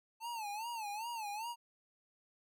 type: tone with vibrato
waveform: square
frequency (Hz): 880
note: A5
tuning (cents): 0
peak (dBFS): -40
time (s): 0.2-1.56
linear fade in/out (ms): 50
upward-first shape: sine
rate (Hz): 2.5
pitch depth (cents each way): 140
effects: none